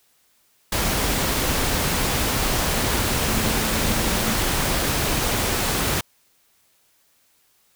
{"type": "tone in noise", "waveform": "sine", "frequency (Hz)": 220.2, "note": "A3", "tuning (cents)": 2, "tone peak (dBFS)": -29, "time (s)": [3.28, 4.34], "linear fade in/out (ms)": 5, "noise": "pink", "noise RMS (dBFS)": -22, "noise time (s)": [0.72, 6.01], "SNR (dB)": -10, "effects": ["white hiss -62 dBFS RMS until 7.75 s"]}